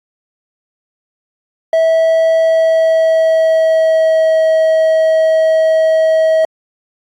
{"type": "tone with pitch glide", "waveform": "triangle", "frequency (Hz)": [650, 639.6], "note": ["E5", "D#5"], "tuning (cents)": [-24, 48], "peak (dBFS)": -6, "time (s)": [1.73, 6.45], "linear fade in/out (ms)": 2, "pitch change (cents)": -28, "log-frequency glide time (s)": [2.39, 4.44], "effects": ["AAC 64 kbps"]}